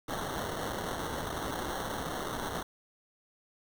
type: noise with sample-and-hold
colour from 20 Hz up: white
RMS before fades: -36 dBFS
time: 0.08-2.63 s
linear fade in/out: 5 ms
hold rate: 2450 Hz
effects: none